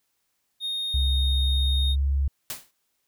triangle tone, 3700 Hz, A#7, 14 cents flat, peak -25 dBFS, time 0.6-1.96 s, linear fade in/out 50 ms
sine tone with pitch glide, 68 to 69.11 Hz, C#2 to C#2, -33 to -5 cents, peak -20 dBFS, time 0.94-2.28 s, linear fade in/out 5 ms, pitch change +28 cents, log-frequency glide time 1.45-2.01 s
white noise with exponential decay, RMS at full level -29 dBFS, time 2.5-2.71 s, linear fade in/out 1 ms, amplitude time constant 45 ms
effects white hiss -74 dBFS RMS until 3.07 s

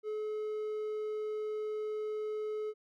triangle tone, 427.9 Hz, A4, 48 cents flat, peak -32 dBFS, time 0.03-2.74 s, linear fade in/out 50 ms, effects none

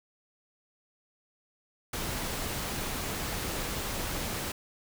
pink noise, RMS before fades -34 dBFS, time 1.93-4.52 s, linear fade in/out 5 ms, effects none

